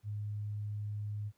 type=tone; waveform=sine; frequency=104.3 Hz; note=G#2; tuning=8 cents sharp; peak=-35 dBFS; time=0.03-1.32 s; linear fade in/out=50 ms; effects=pink hiss -75 dBFS RMS until 1.37 s + high-pass 60 Hz 12 dB/octave